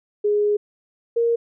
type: tone pair in turn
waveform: sine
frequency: 415.3 / 466.6 Hz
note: G#4 / A#4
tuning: 0 / +2 cents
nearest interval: major second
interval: 202 cents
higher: second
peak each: -16 dBFS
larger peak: neither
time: 0.24-0.57 / 1.16-1.36 s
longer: first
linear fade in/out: 10 ms
effects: none